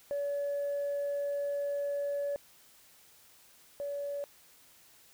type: tone pair in turn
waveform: sine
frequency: 570 / 570 Hz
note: C#5 / C#5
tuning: +48 / +48 cents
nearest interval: unison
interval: 0 cents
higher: neither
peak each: -29 / -33 dBFS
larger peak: first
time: 0.11-2.36 / 3.8-4.24 s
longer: first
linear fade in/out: 0 ms
effects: tanh soft clip ceiling -28 dBFS + white hiss -60 dBFS RMS until 5.13 s